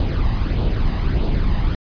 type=noise with flanger; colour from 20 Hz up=brown; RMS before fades=-18 dBFS; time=0-1.75 s; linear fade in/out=2 ms; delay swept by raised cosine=0.25 to 1.07 ms; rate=1.6 Hz; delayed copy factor=+0.5; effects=resampled to 11025 Hz